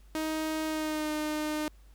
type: tone with pitch glide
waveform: sawtooth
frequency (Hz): 313.9 to 304.8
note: D#4 to D#4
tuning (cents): +15 to -36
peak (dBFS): -26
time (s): 0.15-1.68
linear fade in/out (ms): 0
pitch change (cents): -51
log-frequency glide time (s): 0.66-1.11
effects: added 50 Hz sine -52 dBFS peak until 1.94 s + pink hiss -66 dBFS RMS until 1.94 s